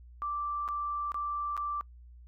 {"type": "tone with dropouts", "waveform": "sine", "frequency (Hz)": 1172, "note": "D6", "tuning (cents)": -4, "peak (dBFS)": -31, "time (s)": [0.22, 1.81], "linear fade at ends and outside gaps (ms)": 0, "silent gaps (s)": [[0.679, 0.687], [1.119, 1.144], [1.567, 1.576]], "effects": ["noise-tail reverb RT60 0.1 s tail -23 dB re dry", "added 60 Hz sine -49 dBFS peak until 2.27 s"]}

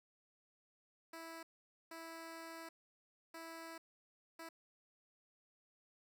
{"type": "tone bursts at uneven times", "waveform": "10% pulse", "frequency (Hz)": 328.4, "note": "E4", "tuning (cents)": -6, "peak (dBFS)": -40, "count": 4, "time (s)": [[1.13, 1.43], [1.91, 2.69], [3.34, 3.78], [4.39, 4.49]], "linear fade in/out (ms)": 5, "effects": []}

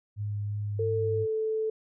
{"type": "tone with vibrato", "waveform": "sine", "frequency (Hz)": 103.4, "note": "G#2", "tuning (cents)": -7, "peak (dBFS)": -29, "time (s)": [0.16, 1.27], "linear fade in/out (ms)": 50, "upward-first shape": "sine", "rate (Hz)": 2.9, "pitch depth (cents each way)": 9}
{"type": "tone with pitch glide", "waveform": "sine", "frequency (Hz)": [449.1, 438.3], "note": ["A4", "A4"], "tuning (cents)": [35, -7], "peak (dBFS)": -26, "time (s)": [0.79, 1.7], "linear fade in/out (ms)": 5, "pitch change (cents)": -42, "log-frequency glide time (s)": [0.9, 1.33]}
{"effects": []}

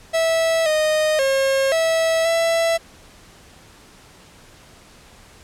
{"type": "tone with pitch steps", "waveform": "45% pulse", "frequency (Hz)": [654, 618, 540, 652, 664], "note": ["E5", "D#5", "C#5", "E5", "E5"], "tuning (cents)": [-14, -12, -45, -19, 12], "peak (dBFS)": -16, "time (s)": [0.13, 2.78], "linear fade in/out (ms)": 20, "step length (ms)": 530, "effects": ["pink hiss -47 dBFS RMS until 5.43 s", "low-pass 10000 Hz 12 dB/octave"]}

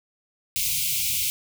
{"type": "band-stop noise", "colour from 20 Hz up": "white", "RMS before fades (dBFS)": -25, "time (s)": [0.56, 1.3], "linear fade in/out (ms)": 0, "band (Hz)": [160, 2200], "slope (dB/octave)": 96, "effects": []}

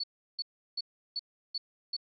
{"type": "tone bursts", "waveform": "sine", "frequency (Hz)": 4435, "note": "C#8", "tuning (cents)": 0, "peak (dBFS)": -31, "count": 6, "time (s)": [0, 1.966], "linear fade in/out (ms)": 5, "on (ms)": 36, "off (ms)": 350, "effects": []}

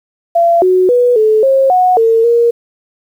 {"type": "tone with pitch steps", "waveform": "sine", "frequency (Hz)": [681, 369, 489.9, 433.5, 537, 733, 453.1, 470.1], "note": ["F5", "F#4", "B4", "A4", "C5", "F#5", "A#4", "A#4"], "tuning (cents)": [-44, -5, -14, -26, 45, -16, -49, 15], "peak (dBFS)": -6, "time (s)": [0.35, 2.51], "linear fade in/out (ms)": 10, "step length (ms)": 270, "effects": ["7-bit"]}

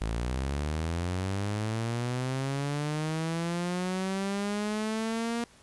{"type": "linear sweep", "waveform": "sawtooth", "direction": "up", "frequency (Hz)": [52.7, 236.5], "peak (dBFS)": -25, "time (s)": [0.01, 5.44], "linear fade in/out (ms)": 0, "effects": ["pink hiss -57 dBFS RMS until 5.62 s", "resampled to 24000 Hz"]}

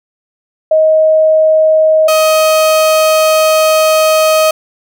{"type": "tone pair in turn", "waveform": ["sine", "35% pulse"], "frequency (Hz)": [629, 629], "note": ["D#5", "D#5"], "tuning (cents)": [19, 19], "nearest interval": "unison", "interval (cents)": 0, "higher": "neither", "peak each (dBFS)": -5, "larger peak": "neither", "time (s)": [[0.71, 2.08], [2.08, 4.51]], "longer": "second", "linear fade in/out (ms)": 5, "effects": []}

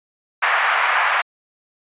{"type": "band-pass noise", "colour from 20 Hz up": "white", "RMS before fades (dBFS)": -18, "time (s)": [0.42, 1.22], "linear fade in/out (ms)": 10, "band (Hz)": [780, 2100], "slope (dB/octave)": 24, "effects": ["resampled to 8000 Hz"]}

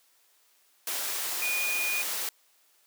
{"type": "tone in noise", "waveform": "sine", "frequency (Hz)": 2453, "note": "D#7", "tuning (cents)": -25, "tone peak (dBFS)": -28, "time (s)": [1.42, 2.02], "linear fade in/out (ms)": 2, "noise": "white", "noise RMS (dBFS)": -32, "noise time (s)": [0.87, 2.29], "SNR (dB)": 1, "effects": ["white hiss -65 dBFS RMS until 2.86 s", "high-pass 400 Hz 12 dB/octave"]}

